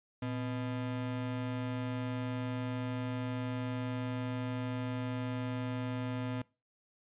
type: ring-modulated tone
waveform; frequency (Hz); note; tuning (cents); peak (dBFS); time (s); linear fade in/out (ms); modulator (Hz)
square; 187; F#3; +19; -32; 0.22-6.42; 5; 69.7
effects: noise-tail reverb RT60 0.3 s tail -23 dB re dry + resampled to 8000 Hz